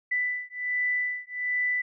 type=beating tone pair; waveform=sine; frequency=1986 / 1987.3 Hz; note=B6 / B6; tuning=+9 / +10 cents; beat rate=1.3 Hz; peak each=-29 dBFS; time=0.11-1.82 s; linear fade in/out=10 ms; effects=none